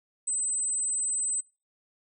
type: tone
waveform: sine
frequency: 8090 Hz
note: B8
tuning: 41 cents sharp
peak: -25 dBFS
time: 0.27-1.41 s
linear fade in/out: 10 ms
effects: noise-tail reverb RT60 0.3 s tail -22 dB re dry